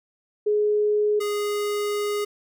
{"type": "tone pair in turn", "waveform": ["sine", "square"], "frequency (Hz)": [419.5, 413.7], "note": ["G#4", "G#4"], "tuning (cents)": [17, -7], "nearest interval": "unison", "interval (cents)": 24, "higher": "first", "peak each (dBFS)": [-18, -24], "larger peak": "first", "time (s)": [[0.46, 1.2], [1.2, 2.25]], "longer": "second", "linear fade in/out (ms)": 10, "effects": []}